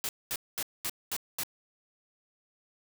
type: noise bursts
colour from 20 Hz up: white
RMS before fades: -33 dBFS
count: 6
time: 0.04-1.434 s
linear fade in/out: 0 ms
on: 49 ms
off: 220 ms
effects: none